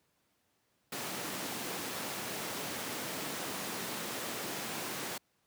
pink high-pass noise, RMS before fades -39 dBFS, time 0.92-5.18 s, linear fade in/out 5 ms, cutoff 180 Hz, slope 12 dB/octave, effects pink hiss -75 dBFS RMS until 5.46 s + high-pass 100 Hz 12 dB/octave

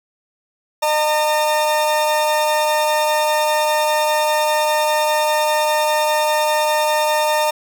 40% pulse tone pair together, 609 / 911 Hz, D#5 / A#5, -37 / -40 cents, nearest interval perfect fifth, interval 697 cents, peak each -17 dBFS, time 0.82-7.51 s, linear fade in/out 10 ms, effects none

